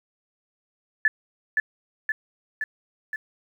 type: tone with echo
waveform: sine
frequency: 1739 Hz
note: A6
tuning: 21 cents flat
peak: -15 dBFS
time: 1.05-1.08 s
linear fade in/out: 2 ms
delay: 520 ms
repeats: 4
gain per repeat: -3 dB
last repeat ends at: 3.16 s
effects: 9-bit